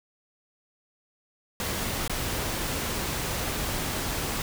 pink noise with dropouts, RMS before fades -30 dBFS, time 1.6-4.42 s, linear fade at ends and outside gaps 1 ms, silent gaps 2.078-2.096 s, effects none

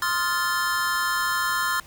square chord, F dominant seventh, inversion second, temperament just, 1047.7 / 1257.2 / 1396.9 / 1746.1 Hz, C6 / Eb6 / F6 / A6, +2 / +18 / 0 / -14 cents, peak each -28 / -32 / -28 / -28 dBFS, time 0.02-1.8 s, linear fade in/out 2 ms, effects pink hiss -49 dBFS RMS until 1.86 s

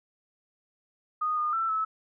sine tone with pitch steps, 1238 / 1221 / 1335 / 1300 Hz, D#6 / D#6 / E6 / E6, -9 / -33 / +22 / -24 cents, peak -25 dBFS, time 1.21-1.85 s, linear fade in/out 10 ms, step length 160 ms, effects none

